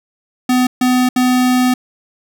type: tone bursts at uneven times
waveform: square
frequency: 251.7 Hz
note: B3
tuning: 33 cents sharp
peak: -11 dBFS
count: 3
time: 0.49-0.67 / 0.81-1.09 / 1.16-1.74 s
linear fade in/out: 5 ms
effects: none